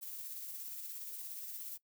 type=noise with tremolo; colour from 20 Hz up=violet; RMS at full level=-44 dBFS; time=0.01-1.78 s; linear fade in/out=20 ms; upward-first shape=square; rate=17 Hz; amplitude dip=25%; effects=noise-tail reverb RT60 0.1 s tail -20 dB re dry